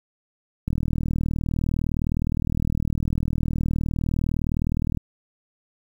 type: click train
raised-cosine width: 5 ms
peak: -12 dBFS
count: 171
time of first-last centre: 0.68-4.973 s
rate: 39.6 Hz
effects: 8-bit